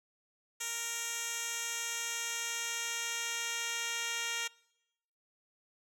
10% pulse tone with band-pass filter sweep, 465.7 Hz, A#4, 2 cents flat, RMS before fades -37 dBFS, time 0.6-4.48 s, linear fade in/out 10 ms, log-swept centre 7300 to 4700 Hz, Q 1.1, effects noise-tail reverb RT60 0.9 s tail -24 dB re dry

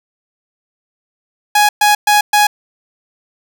sawtooth tone bursts, 833 Hz, G#5, 5 cents sharp, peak -4 dBFS, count 4, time 1.55-2.47 s, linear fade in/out 5 ms, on 140 ms, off 120 ms, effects none

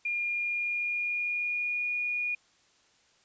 sine tone with pitch glide, 2414 to 2443 Hz, D7 to D#7, +47 to -32 cents, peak -28 dBFS, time 0.05-2.35 s, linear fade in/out 5 ms, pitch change +21 cents, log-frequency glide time 0.25-1.89 s, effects white hiss -65 dBFS RMS until 3.24 s + resampled to 16000 Hz

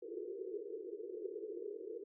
pink band-pass noise, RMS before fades -45 dBFS, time 0.02-2.04 s, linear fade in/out 5 ms, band 350 to 470 Hz, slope 96 dB/octave, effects none

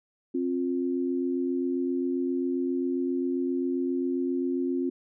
sine tone pair together, 265.8 / 353.3 Hz, C4 / F4, +27 / +20 cents, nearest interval perfect fourth, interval 493 cents, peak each -27 / -29 dBFS, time 0.34-4.9 s, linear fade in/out 10 ms, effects none

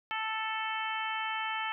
harmonic tone, 440 Hz, A4, in tune, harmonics 2 / 3 / 4 / 5 / 6 / 7, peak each -36 / -38 / -39 / -40 / -41 / -41 dBFS, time 0.11-1.72 s, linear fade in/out 0 ms, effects none

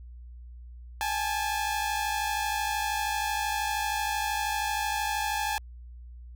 sawtooth tone pair together, 815.1 / 868 Hz, G#5 / A5, -33 / -24 cents, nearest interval minor second, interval 109 cents, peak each -27 / -26 dBFS, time 1.01-5.58 s, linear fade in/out 0 ms, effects added 60 Hz sine -42 dBFS peak until 6.35 s

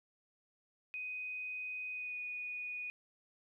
sine tone with pitch glide, 2500 to 2470 Hz, D#7 to D#7, +8 to -13 cents, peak -39 dBFS, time 0.94-2.9 s, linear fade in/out 0 ms, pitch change -21 cents, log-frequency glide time 1.92-2.18 s, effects 13-bit

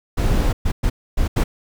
brown noise bursts at uneven times, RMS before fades -17 dBFS, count 5, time 0.17-0.53 / 0.65-0.72 / 0.83-0.9 / 1.17-1.28 / 1.36-1.44 s, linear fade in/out 10 ms, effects none

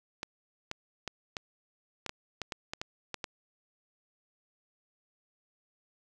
clicks, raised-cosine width 0.2 ms, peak -18 dBFS, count 12, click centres 0.231 / 0.714 / 1.077 / 1.368 / 2.063 / 2.094 / 2.417 / 2.522 / 2.735 / 2.815 / 3.143 / 3.242 s, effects none

